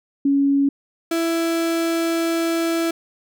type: tone pair in turn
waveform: sine / 35% pulse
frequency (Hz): 279 / 331.8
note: C#4 / E4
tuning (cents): +11 / +11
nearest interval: minor third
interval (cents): 300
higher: second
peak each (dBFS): -14 / -17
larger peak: first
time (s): 0.25-0.69 / 1.11-2.91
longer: second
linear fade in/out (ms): 5
effects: none